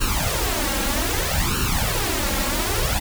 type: noise with flanger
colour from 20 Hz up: pink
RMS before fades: -22 dBFS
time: 0-3 s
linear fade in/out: 20 ms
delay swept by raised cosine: 0.71 to 3.71 ms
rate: 0.63 Hz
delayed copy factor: +0.85
effects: none